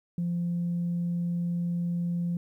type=tone; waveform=sine; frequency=173 Hz; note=F3; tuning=16 cents flat; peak=-25 dBFS; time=0.18-2.37 s; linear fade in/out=2 ms; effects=tanh soft clip ceiling -23 dBFS + 11-bit